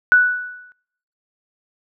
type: tone with exponential decay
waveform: sine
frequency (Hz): 1480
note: F#6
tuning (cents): 0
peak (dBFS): -6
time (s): 0.12-0.72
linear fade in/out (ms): 0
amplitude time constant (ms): 130
effects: noise-tail reverb RT60 0.9 s tail -25 dB re dry